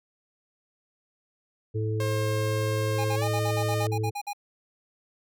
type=harmonic tone; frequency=108.8 Hz; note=A2; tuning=19 cents flat; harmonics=1 / 3 / 4; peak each=-26 / -37 / -32 dBFS; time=1.74-4.11 s; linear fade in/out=20 ms
type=tone with pitch glide; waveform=sawtooth; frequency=534 to 609.9 Hz; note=C5 to D#5; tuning=+35 to -35 cents; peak=-26 dBFS; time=2-3.87 s; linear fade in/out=2 ms; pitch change=+230 cents; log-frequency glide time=3.16-3.25 s
type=tone bursts; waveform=square; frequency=818 Hz; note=G#5; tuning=26 cents flat; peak=-31 dBFS; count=12; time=2.98-4.333 s; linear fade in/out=10 ms; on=66 ms; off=51 ms
effects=none